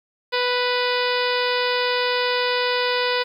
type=harmonic tone with a mistuned harmonic; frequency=493.9 Hz; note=B4; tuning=in tune; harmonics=1 / 2 / 3 / 4 / 5 / 6 / 7 / 8 / 9 / 10; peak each=-23 / -26 / -28 / -29 / -30 / -31 / -31 / -32 / -33 / -33 dBFS; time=0.32-3.24 s; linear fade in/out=20 ms; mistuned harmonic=7; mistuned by=+28 cents; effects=9-bit